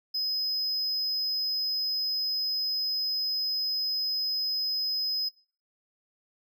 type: tone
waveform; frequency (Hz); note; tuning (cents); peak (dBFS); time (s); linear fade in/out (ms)
triangle; 5060; D#8; +28; -26; 0.14-5.29; 10
effects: noise-tail reverb RT60 0.4 s tail -20 dB re dry